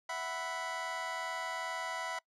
25% pulse chord, E suspended second, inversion none, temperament just, 659.3 / 741.7 / 988.9 Hz, E5 / F#5 / B5, 0 / +4 / +2 cents, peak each -38 / -39 / -36 dBFS, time 0.09-2.19 s, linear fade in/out 5 ms, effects noise-tail reverb RT60 0.1 s tail -23 dB re dry + low-pass 8000 Hz 12 dB/octave

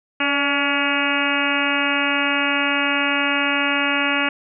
harmonic tone with a mistuned harmonic, 282.8 Hz, C#4, 35 cents sharp, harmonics 1 / 2 / 3 / 4 / 5 / 6 / 7 / 8 / 9 / 10, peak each -25 / -29 / -29 / -28 / -25 / -27 / -29 / -26 / -25 / -26 dBFS, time 0.2-4.29 s, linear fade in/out 5 ms, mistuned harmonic 2, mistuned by +40 cents, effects none

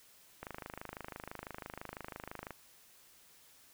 click train, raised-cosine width 0.5 ms, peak -27 dBFS, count 55, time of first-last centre 0.43-2.507 s, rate 26 Hz, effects white hiss -62 dBFS RMS until 3.73 s

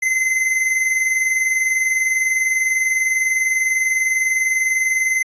square tone pair together, 2039 / 2059 Hz, C7 / C7, -45 / -28 cents, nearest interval unison, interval 17 cents, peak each -25 / -17 dBFS, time 0.02-5.23 s, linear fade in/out 10 ms, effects resampled to 22050 Hz

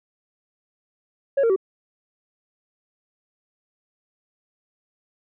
sine tone with pitch steps, 553 / 459.7 / 382.1 Hz, C#5 / A#4 / G4, -4 / -24 / -44 cents, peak -13 dBFS, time 1.37-1.562 s, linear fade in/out 10 ms, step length 64 ms, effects tanh soft clip ceiling -15 dBFS

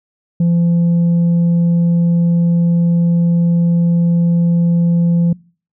sine tone, 170.8 Hz, F3, 38 cents flat, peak -7 dBFS, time 0.4-5.33 s, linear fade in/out 5 ms, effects noise-tail reverb RT60 0.4 s tail -25 dB re dry + tanh soft clip ceiling -9 dBFS

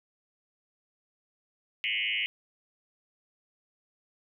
sine tone with frequency modulation, 2533 Hz, D#7, 30 cents sharp, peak -27 dBFS, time 1.84-2.26 s, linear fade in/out 0 ms, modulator 105 Hz, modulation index 4.8, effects none

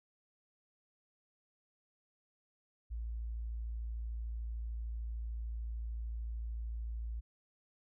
sine tone, 56.7 Hz, A#1, 47 cents flat, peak -37 dBFS, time 2.9-7.21 s, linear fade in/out 20 ms, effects none

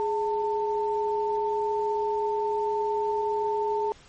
sine tone pair together, 417.9 / 893 Hz, G#4 / A5, +11 / +25 cents, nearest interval octave + minor second, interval 1314 cents, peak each -26 / -27 dBFS, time 0-3.92 s, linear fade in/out 0 ms, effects pink hiss -53 dBFS RMS until 4.08 s + MP3 32 kbps

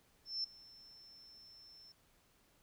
sine tone with ADSR envelope, 5340 Hz, E8, 22 cents sharp, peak -34 dBFS, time 0.25-1.92 s, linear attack 190 ms, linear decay 6 ms, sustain -22 dB, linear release 3 ms, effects pink hiss -71 dBFS RMS until 2.62 s

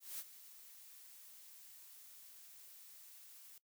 blue noise with ADSR envelope, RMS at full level -44 dBFS, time 0-3.58 s, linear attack 190 ms, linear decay 41 ms, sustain -14 dB, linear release 3 ms, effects noise-tail reverb RT60 0.1 s tail -19 dB re dry

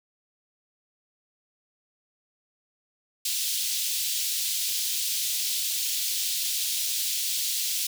pink high-pass noise, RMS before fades -28 dBFS, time 3.25-7.87 s, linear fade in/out 5 ms, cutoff 3300 Hz, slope 24 dB/octave, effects none

